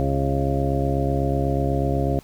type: harmonic tone with a mistuned harmonic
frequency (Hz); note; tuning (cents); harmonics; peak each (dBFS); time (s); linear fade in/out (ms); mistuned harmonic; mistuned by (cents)
68.1; C#2; -30; 1 / 2 / 3 / 4 / 5 / 6 / 8 / 9 / 10; -25 / -24 / -36 / -27 / -31 / -29 / -29 / -36 / -29; 0-2.19; 0; 10; +21
effects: pink hiss -51 dBFS RMS until 2.23 s